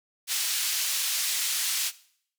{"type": "band-pass noise", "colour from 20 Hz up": "pink", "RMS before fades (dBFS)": -28, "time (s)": [0.27, 1.92], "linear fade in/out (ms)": 50, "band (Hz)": [3200, 16000], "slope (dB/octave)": 12, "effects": ["noise-tail reverb RT60 0.6 s tail -18 dB re dry"]}